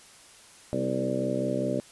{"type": "harmonic tone with a mistuned harmonic", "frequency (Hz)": 65.1, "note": "C2", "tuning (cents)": -8, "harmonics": [2, 3, 4, 5, 6, 7, 8, 9], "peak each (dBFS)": [-35, -34, -32, -34, -36, -36, -36, -31], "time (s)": [0.73, 1.8], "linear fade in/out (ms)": 0, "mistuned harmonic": 4, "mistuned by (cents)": -33, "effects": ["white hiss -52 dBFS RMS until 1.91 s", "resampled to 24000 Hz"]}